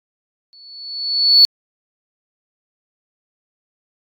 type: tone with exponential growth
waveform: sine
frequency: 4433 Hz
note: C#8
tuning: 1 cent flat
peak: -3 dBFS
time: 0.53-1.45 s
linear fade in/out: 0 ms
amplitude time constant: 200 ms
effects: tanh soft clip ceiling 0 dBFS + AAC 64 kbps